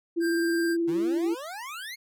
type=tone with vibrato; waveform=sine; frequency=336.8 Hz; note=E4; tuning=37 cents sharp; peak=-23 dBFS; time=0.16-1.35 s; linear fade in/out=20 ms; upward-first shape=square; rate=19 Hz; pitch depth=18 cents each way
type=tone; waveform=square; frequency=1587 Hz; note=G6; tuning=21 cents sharp; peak=-31 dBFS; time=0.2-0.77 s; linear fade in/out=50 ms
type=exponential sweep; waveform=25% pulse; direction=up; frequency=145.6 to 2217 Hz; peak=-32 dBFS; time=0.87-1.96 s; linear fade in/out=20 ms
effects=none